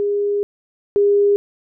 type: tone pair in turn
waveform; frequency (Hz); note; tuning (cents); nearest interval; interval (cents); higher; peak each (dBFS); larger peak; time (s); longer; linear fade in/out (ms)
sine; 408 / 406; G#4 / G#4; -31 / -39; unison; 8; first; -16 / -11; second; 0-0.43 / 0.96-1.36; first; 0
effects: none